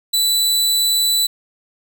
sawtooth tone, 3974 Hz, B7, 10 cents sharp, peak -11 dBFS, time 0.13-1.27 s, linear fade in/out 10 ms, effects none

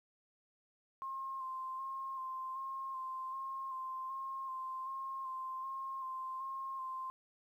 sine tone with vibrato, 1058 Hz, C6, 19 cents sharp, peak -39 dBFS, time 1.02-7.1 s, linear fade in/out 0 ms, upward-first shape square, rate 1.3 Hz, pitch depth 20 cents each way, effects 12-bit

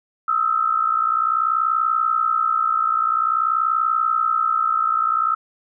sine tone pair together, 1267 / 1327.5 Hz, D#6 / E6, +31 / +12 cents, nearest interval minor second, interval 81 cents, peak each -20 / -19 dBFS, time 0.28-5.35 s, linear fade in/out 5 ms, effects none

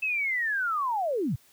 sine linear sweep, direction down, 2637 to 94.8 Hz, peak -25 dBFS, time 0.02-1.36 s, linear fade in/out 10 ms, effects white hiss -60 dBFS RMS until 1.52 s

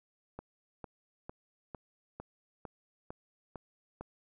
click train, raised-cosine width 1 ms, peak -28 dBFS, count 9, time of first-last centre 0.39-4.01 s, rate 2.21 Hz, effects none

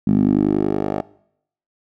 10% pulse tone with band-pass filter sweep, 50.5 Hz, G#1, 48 cents flat, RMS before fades -18 dBFS, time 0.07-1.01 s, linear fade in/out 5 ms, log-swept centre 210 to 560 Hz, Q 3.2, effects noise-tail reverb RT60 0.7 s tail -21 dB re dry

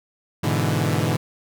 sawtooth chord, E dominant seventh, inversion first, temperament equal, 103.83 / 123.47 / 146.83 / 164.81 Hz, G#2 / B2 / D3 / E3, 0 / 0 / 0 / 0 cents, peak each -21 dBFS, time 0.43-1.17 s, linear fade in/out 10 ms, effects none

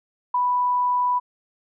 sine tone with ADSR envelope, 987.8 Hz, B5, in tune, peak -16 dBFS, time 0.34-1.2 s, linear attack 7 ms, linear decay 4 ms, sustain -2 dB, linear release 24 ms, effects none

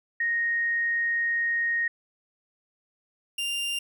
sine / 40% pulse tone pair in turn, 1864.7 / 2794 Hz, A#6 / F7, 0 / 0 cents, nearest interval perfect fifth, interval 700 cents, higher second, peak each -23 / -26 dBFS, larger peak first, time 0.2-1.88 / 3.38-3.79 s, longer first, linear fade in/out 5 ms, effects none

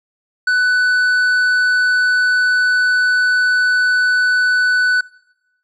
triangle tone with tanh clipping, 1493 Hz, F#6, 15 cents sharp, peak -13 dBFS, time 0.47-5.01 s, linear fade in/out 5 ms, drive 11 dB, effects noise-tail reverb RT60 1.0 s tail -23 dB re dry

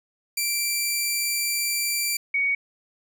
10% pulse / sine tone pair in turn, 2349 / 2241 Hz, D7 / C#7, 0 / +18 cents, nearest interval minor second, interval 82 cents, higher first, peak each -14 / -20 dBFS, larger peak first, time 0.37-2.17 / 2.34-2.55 s, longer first, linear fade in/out 5 ms, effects none

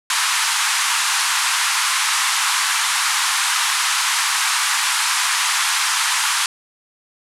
pink band-pass noise, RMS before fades -19 dBFS, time 0.1-6.46 s, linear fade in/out 2 ms, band 920 to 11000 Hz, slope 48 dB/octave, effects none

